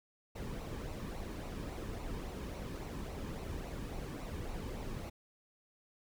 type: noise with flanger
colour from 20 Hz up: brown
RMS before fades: -42 dBFS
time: 0.35-5.1 s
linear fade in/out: 10 ms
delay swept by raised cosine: 0.59 to 1.5 ms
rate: 3.6 Hz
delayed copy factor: -0.5
effects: none